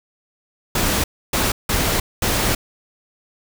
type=noise bursts at uneven times; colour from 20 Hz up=pink; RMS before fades=-19 dBFS; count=4; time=0.75-1.04 / 1.33-1.52 / 1.69-2 / 2.22-2.55 s; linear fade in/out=5 ms; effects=none